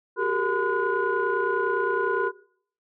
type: tone cluster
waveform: sine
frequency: 375.2 / 405 / 462.8 / 1014 / 1452 Hz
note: F#4 / G#4 / A#4 / B5 / F#6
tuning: +24 / -43 / -13 / +45 / -33 cents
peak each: -28 dBFS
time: 0.16-2.32 s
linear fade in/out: 50 ms
effects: noise-tail reverb RT60 0.6 s tail -22 dB re dry + tanh soft clip ceiling -13 dBFS